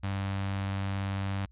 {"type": "tone with notch filter", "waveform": "sawtooth", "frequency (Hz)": 97.7, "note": "G2", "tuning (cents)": -5, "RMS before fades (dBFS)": -32, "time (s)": [0.03, 1.46], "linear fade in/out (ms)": 10, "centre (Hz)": 400, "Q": 1.1, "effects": ["added 59 Hz sine -54 dBFS peak until 1.51 s", "resampled to 8000 Hz"]}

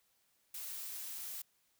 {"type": "noise", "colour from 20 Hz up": "blue", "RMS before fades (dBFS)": -44, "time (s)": [0.54, 1.42], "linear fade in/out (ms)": 5, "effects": ["white hiss -75 dBFS RMS until 1.79 s"]}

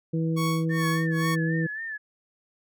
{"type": "harmonic tone", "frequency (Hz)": 162.6, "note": "E3", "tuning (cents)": -23, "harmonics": [1, 2, 3], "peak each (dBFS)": [-24, -30, -34], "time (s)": [0.13, 1.67], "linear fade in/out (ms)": 10}
{"type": "tone with tremolo", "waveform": "sawtooth", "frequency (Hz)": 1112, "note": "C#6", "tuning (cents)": 5, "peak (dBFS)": -24, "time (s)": [0.36, 1.36], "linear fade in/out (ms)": 20, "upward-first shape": "sine", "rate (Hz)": 2.4, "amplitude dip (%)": 100}
{"type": "tone with vibrato", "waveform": "sine", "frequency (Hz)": 1760, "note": "A6", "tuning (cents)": 0, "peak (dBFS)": -31, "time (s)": [0.69, 1.98], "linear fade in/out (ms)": 20, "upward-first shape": "sine", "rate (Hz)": 3.7, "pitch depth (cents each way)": 64}
{"effects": []}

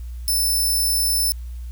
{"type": "tone", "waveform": "5% pulse", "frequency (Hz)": 5290, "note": "E8", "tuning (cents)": 5, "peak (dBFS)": -12, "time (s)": [0.28, 1.32], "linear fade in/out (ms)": 0, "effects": ["added 60 Hz sine -29 dBFS peak until 1.71 s", "white hiss -55 dBFS RMS until 1.71 s"]}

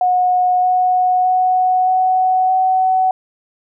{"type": "tone with pitch steps", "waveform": "sine", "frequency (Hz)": [728, 733.5, 739, 744.6, 750.2], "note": ["F#5", "F#5", "F#5", "F#5", "F#5"], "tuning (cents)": [-28, -15, -2, 11, 24], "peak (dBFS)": -11, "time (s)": [0.01, 3.11], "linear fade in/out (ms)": 2, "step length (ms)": 620, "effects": []}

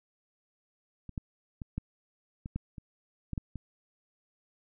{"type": "clicks", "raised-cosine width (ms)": 5, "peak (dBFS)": [-30, -22, -26, -20, -26, -20, -30, -22, -20, -26], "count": 10, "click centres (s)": [1.093, 1.178, 1.618, 1.78, 2.459, 2.56, 2.782, 3.333, 3.378, 3.557], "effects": []}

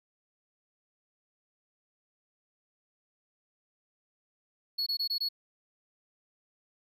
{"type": "tone bursts", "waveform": "triangle", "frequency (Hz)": 4369, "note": "C#8", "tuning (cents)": -26, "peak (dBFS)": -27, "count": 5, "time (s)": [4.78, 5.289], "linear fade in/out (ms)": 10, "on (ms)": 85, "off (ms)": 21, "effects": []}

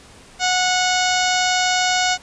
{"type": "harmonic tone", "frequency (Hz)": 733, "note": "F#5", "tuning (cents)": -16, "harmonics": [1, 2, 3, 4, 5, 6, 7, 8, 9, 10], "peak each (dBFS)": [-20, -23, -25, -26, -27, -28, -28, -29, -30, -30], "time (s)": [0.39, 2.18], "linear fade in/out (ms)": 50, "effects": ["pink hiss -45 dBFS RMS until 2.22 s", "resampled to 22050 Hz"]}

